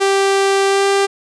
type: tone with pitch glide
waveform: sawtooth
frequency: 392 to 395.6 Hz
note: G4 to G4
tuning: 0 to +16 cents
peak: -8 dBFS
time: 0-1.07 s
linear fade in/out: 20 ms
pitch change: +16 cents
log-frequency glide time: 0.67-0.86 s
effects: resampled to 22050 Hz